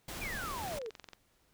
pink noise, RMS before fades -42 dBFS, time 0.08-0.79 s, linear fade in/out 5 ms
sine exponential sweep, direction down, 2489 to 417.8 Hz, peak -38 dBFS, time 0.21-0.9 s, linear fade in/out 10 ms
click train, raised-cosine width 0.2 ms, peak -30 dBFS, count 13, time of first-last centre 0.59-1.133 s, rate 22.1 Hz
effects pink hiss -71 dBFS RMS until 1.53 s

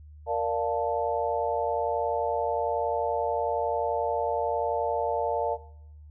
sine chord, Bb major seventh, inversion none, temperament equal, 466.2 / 587.3 / 698.5 / 880 Hz, Bb4 / D5 / F5 / A5, 0 / 0 / 0 / 0 cents, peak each -30 dBFS, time 0.26-5.58 s, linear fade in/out 50 ms, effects noise-tail reverb RT60 0.8 s tail -19 dB re dry + added 75 Hz sine -45 dBFS peak until 6.1 s

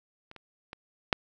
clicks, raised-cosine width 0.3 ms, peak -30 / -30 / -24 / -6 dBFS, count 4, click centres 0.314 / 0.363 / 0.731 / 1.128 s, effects none

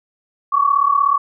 sine tone pair together, 1109 / 1145.5 Hz, C#6 / D6, 0 / -44 cents, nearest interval minor second, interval 56 cents, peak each -15 dBFS, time 0.52-1.18 s, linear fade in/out 10 ms, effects none

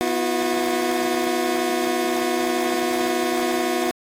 25% pulse chord, B suspended fourth, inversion none, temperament equal with one note detuned, 246.9 / 329.6 / 361.3 Hz, B3 / E4 / F#4, 0 / 0 / -41 cents, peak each -23 / -22 / -19 dBFS, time 0.01-3.91 s, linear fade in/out 0 ms, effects AAC 48 kbps

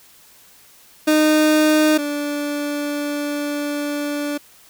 30% pulse tone pair in turn, 307.4 / 291.3 Hz, D#4 / D4, -21 / -14 cents, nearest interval minor second, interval 93 cents, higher first, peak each -10 / -19 dBFS, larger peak first, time 1.07-1.98 / 1.98-4.38 s, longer second, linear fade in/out 10 ms, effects white hiss -49 dBFS RMS until 4.69 s

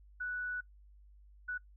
sine tone bursts at uneven times, 1479 Hz, F#6, 1 cent flat, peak -35 dBFS, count 2, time 0.2-0.61 / 1.48-1.58 s, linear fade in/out 10 ms, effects noise-tail reverb RT60 0.1 s tail -21 dB re dry + added 50 Hz sine -56 dBFS peak until 1.76 s

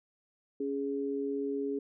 sine tone pair together, 278.8 / 415.3 Hz, C#4 / G#4, +10 / 0 cents, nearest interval perfect fifth, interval 690 cents, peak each -34 / -33 dBFS, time 0.6-1.79 s, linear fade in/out 5 ms, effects none

